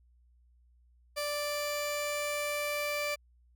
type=tone pair together; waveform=sawtooth; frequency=587.2 / 2349 Hz; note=D5 / D7; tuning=0 / 0 cents; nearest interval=2 octaves; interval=2400 cents; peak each=-29 / -33 dBFS; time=1.16-3.16 s; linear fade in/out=20 ms; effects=added 60 Hz sine -61 dBFS peak until 3.55 s